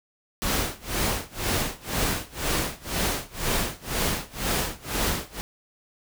pink noise with tremolo, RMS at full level -24 dBFS, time 0.42-5.41 s, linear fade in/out 0 ms, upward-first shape sine, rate 2 Hz, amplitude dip 95%, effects none

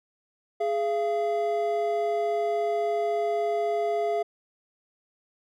triangle tone pair together, 417.2 / 683.2 Hz, G#4 / F5, +8 / -38 cents, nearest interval major sixth, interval 854 cents, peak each -25 / -24 dBFS, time 0.6-4.23 s, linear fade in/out 10 ms, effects none

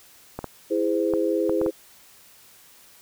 clicks, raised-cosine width 1 ms, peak -16 dBFS, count 6, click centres 0.39 / 0.443 / 1.137 / 1.495 / 1.615 / 1.663 s
sine chord, E augmented, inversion none, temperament just, 329.6 / 412 / 515 Hz, E4 / G#4 / B#4, 0 / -14 / -28 cents, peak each -24 / -25 / -25 dBFS, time 0.7-1.71 s, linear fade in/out 20 ms
effects white hiss -52 dBFS RMS until 3.01 s

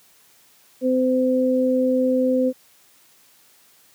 sine tone pair together, 256.5 / 513 Hz, C4 / C5, -34 / -34 cents, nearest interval octave, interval 1200 cents, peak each -19 dBFS, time 0.81-2.53 s, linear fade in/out 50 ms, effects white hiss -55 dBFS RMS until 3.94 s + high-pass 100 Hz 12 dB/octave

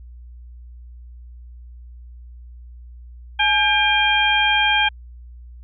harmonic tone with a mistuned harmonic, 800 Hz, G5, 35 cents sharp, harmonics 1 / 2 / 3 / 4, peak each -20 / -20 / -20 / -20 dBFS, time 3.39-4.89 s, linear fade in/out 10 ms, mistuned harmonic 1, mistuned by +100 cents, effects added 60 Hz sine -37 dBFS peak until 5.63 s

